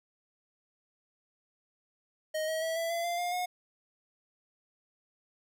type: tone with pitch steps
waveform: square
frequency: 624 / 637.1 / 650.5 / 664.2 / 678.1 / 692.4 / 706.9 / 721.8 Hz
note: D#5 / D#5 / E5 / E5 / E5 / F5 / F5 / F#5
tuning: +5 / +41 / -23 / +13 / +49 / -15 / +21 / -43 cents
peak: -31 dBFS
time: 2.34-3.46 s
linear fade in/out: 10 ms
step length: 140 ms
effects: none